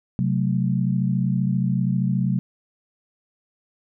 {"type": "chord", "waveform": "sine", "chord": "F# diminished", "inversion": "second", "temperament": "equal with one note detuned", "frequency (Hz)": [132.03, 185, 220], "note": ["C3", "F#3", "A3"], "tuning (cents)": [16, 0, 0], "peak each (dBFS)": [-22, -22, -27], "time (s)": [0.19, 2.39], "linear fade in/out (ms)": 0, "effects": []}